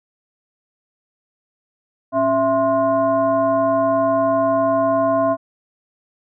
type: tone with frequency modulation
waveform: sine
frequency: 663 Hz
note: E5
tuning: 10 cents sharp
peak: -14 dBFS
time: 2.12-5.37 s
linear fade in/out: 50 ms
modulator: 389 Hz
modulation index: 0.89
effects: none